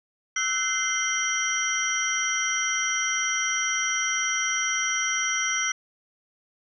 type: tone cluster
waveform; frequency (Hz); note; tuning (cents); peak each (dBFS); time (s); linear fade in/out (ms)
sine; 1317 / 1510 / 2075 / 3138 / 5820; E6 / F#6 / C7 / G7 / F#8; -2 / +35 / -15 / +1 / -29; -33 / -31 / -28 / -33 / -27; 0.36-5.72; 5
effects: none